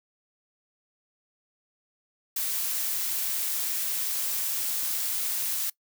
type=noise; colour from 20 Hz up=blue; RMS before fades=-29 dBFS; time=2.36-5.7 s; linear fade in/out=5 ms; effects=noise-tail reverb RT60 0.1 s tail -22 dB re dry